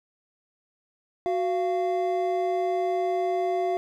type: tone pair together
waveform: triangle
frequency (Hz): 370 / 690.2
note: F#4 / F5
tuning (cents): 0 / -21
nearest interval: major seventh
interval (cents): 1079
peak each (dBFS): -24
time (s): 1.26-3.77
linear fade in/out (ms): 0
effects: none